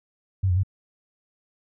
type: tone with pitch steps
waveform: sine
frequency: 95.3 / 89.1 / 95.9 Hz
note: G2 / F2 / G2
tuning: -48 / +35 / -37 cents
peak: -18 dBFS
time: 0.43-0.634 s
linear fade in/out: 10 ms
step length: 68 ms
effects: none